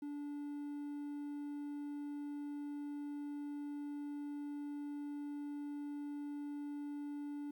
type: tone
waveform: triangle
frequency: 290 Hz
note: D4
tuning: 22 cents flat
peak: -39 dBFS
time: 0.02-7.51 s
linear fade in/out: 5 ms
effects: 12-bit